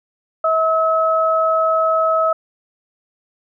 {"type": "tone pair together", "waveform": "sine", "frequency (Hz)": [644, 1288], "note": ["E5", "E6"], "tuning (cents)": [-41, -41], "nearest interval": "octave", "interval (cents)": 1200, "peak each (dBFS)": -16, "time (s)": [0.44, 2.33], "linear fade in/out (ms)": 5, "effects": []}